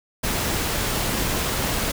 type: noise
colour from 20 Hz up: pink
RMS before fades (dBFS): -24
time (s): 0.23-1.92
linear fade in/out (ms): 10
effects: none